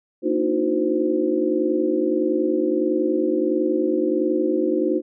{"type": "tone cluster", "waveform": "sine", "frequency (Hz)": [232.4, 293.7, 315.2, 365.2, 516], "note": ["A#3", "D4", "D#4", "F#4", "C5"], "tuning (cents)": [-5, 0, 23, -23, -24], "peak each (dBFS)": [-29, -28, -22, -22, -26], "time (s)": [0.22, 5.02], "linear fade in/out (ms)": 50, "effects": []}